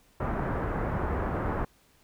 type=low-pass noise; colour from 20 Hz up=pink; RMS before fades=-30 dBFS; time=0.2-1.65 s; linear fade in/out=5 ms; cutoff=1500 Hz; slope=24 dB/octave; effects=pink hiss -63 dBFS RMS until 2.03 s

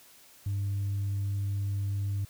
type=tone; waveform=sine; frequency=99.7 Hz; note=G2; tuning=30 cents sharp; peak=-26 dBFS; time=0.46-2.25 s; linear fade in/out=5 ms; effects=tanh soft clip ceiling -26 dBFS + white hiss -56 dBFS RMS until 2.29 s

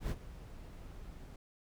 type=noise with ADSR envelope; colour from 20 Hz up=brown; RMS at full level=-33 dBFS; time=0-1.36 s; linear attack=96 ms; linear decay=52 ms; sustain=-16 dB; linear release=3 ms; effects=none

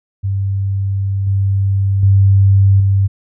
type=tone with level steps; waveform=sine; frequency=98 Hz; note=G2; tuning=in tune; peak=-14 / -11 / -6 / -9 dBFS; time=0.23-3.08 s; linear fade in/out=20 ms; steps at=1.27 / 2.03 / 2.8 s; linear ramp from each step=2 ms; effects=none

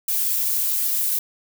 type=noise with flanger; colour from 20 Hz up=violet; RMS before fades=-22 dBFS; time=0.08-1.19 s; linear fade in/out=5 ms; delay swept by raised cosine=1.7 to 3.3 ms; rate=2.5 Hz; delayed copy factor=+0.8; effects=none

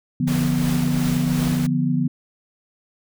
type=chord; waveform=sine; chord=B diminished; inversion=first; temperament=equal with one note detuned; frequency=147.68 / 174.61 / 246.9 Hz; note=D3 / F3 / B3; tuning=+10 / 0 / 0 cents; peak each=-22 / -23 / -21 dBFS; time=0.2-2.08 s; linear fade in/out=5 ms
type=noise with tremolo; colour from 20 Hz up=pink; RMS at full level=-29 dBFS; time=0.27-1.67 s; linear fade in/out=10 ms; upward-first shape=triangle; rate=2.8 Hz; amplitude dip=40%
effects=none

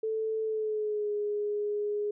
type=tone with pitch glide; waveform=sine; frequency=440 to 415.3 Hz; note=A4 to G#4; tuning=0 to 0 cents; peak=-28 dBFS; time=0.03-2.11 s; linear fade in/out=5 ms; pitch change=-100 cents; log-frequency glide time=0.43-1.11 s; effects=none

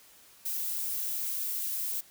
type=noise; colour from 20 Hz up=violet; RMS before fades=-33 dBFS; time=0.45-2.01 s; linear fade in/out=10 ms; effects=white hiss -57 dBFS RMS until 2.1 s

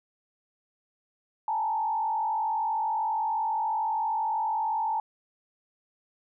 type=tone with frequency modulation; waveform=sine; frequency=877 Hz; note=A5; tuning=6 cents flat; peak=-25 dBFS; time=1.48-5 s; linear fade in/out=2 ms; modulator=47.4 Hz; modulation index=0.95; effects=none

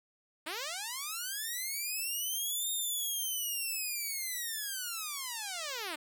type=linear two-way sweep; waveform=5% pulse; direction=up then down; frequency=288.5 to 3694 to 288.5 Hz; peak=-25 dBFS; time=0.46-5.96 s; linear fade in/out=10 ms; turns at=2.71 s; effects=none

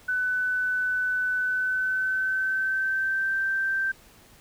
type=tone with pitch glide; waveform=sine; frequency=1500 to 1564.6 Hz; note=F#6 to G6; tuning=+23 to -4 cents; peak=-23 dBFS; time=0.08-3.92 s; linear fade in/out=10 ms; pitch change=+73 cents; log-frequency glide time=1.34-3.36 s; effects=pink hiss -54 dBFS RMS until 4.4 s

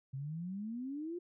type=exponential sweep; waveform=sine; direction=up; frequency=130.1 to 360 Hz; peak=-38 dBFS; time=0.13-1.19 s; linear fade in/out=10 ms; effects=none

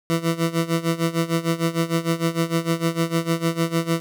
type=tone with tremolo; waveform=20% pulse; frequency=165.9 Hz; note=E3; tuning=11 cents sharp; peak=-12 dBFS; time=0.1-4 s; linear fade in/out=0 ms; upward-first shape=sine; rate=6.6 Hz; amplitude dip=85%; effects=none

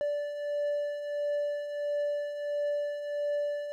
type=beating tone pair; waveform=triangle; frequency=582 / 583.5 Hz; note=D5 / D5; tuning=-16 / -11 cents; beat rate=1.5 Hz; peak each=-36 / -28 dBFS; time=0.01-3.72 s; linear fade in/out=0 ms; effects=none

